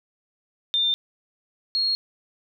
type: tone pair in turn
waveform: sine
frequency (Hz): 3602 / 4284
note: A7 / C8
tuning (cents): +40 / +40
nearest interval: minor third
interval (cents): 300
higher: second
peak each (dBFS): -19 / -20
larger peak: first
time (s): 0.74-0.94 / 1.75-1.95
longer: neither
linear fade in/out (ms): 0
effects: none